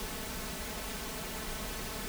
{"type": "noise with comb filter", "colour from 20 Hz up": "pink", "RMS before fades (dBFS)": -39, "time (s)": [0, 2.08], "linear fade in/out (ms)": 0, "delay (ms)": 4.6, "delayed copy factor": 0.65, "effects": []}